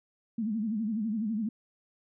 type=tone with vibrato; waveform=sine; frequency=217.6 Hz; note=A3; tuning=19 cents flat; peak=-28 dBFS; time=0.38-1.49 s; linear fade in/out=5 ms; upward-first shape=sine; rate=12 Hz; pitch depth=120 cents each way; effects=none